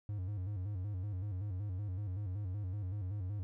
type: tone with vibrato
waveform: triangle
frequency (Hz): 97.5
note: G2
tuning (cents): -9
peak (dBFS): -34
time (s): 0.09-3.43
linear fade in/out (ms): 0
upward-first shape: square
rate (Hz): 5.3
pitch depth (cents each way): 110
effects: none